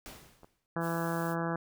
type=noise with exponential decay; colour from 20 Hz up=pink; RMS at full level=-44 dBFS; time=0.06-0.66 s; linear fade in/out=0 ms; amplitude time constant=130 ms
type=clicks; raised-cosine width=1 ms; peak=-38 dBFS; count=2; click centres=0.433 / 0.445 s
type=harmonic tone; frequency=167.1 Hz; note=E3; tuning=24 cents sharp; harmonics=1 / 2 / 3 / 4 / 5 / 6 / 7 / 8 / 9 / 10; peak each=-34 / -37 / -39 / -40 / -41 / -42 / -42 / -43 / -44 / -44 dBFS; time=0.76-1.56 s; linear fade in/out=2 ms
type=noise; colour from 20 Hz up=blue; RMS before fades=-48 dBFS; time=0.8-1.36 s; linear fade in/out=50 ms
effects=none